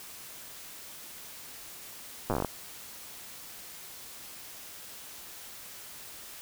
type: slowing click train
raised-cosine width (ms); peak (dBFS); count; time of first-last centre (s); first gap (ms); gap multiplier
1; -15; 11; 2.3-2.447; 8; 1.13
effects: white hiss -46 dBFS RMS until 6.41 s